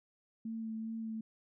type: tone with vibrato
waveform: sine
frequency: 223.1 Hz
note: A3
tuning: 24 cents sharp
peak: -37 dBFS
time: 0.45-1.21 s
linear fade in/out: 5 ms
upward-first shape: sine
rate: 2.5 Hz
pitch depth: 15 cents each way
effects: none